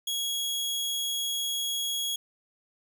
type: tone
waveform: sawtooth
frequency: 3322 Hz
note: G#7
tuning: in tune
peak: -25 dBFS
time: 0.07-2.16 s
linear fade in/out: 5 ms
effects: none